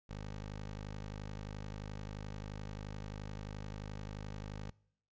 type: tone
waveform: 15% pulse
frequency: 51.5 Hz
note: G#1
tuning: 14 cents flat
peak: -36 dBFS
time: 0.09-4.71 s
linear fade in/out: 10 ms
effects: noise-tail reverb RT60 0.7 s tail -24 dB re dry + resampled to 16000 Hz